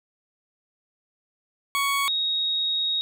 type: tone pair in turn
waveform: 20% pulse / sine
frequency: 1115 / 3765 Hz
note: C#6 / A#7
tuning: +10 / +16 cents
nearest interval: octave + major sixth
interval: 2106 cents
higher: second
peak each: -17 / -22 dBFS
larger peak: first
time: 1.75-2.08 / 2.08-3.01 s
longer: second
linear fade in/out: 0 ms
effects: none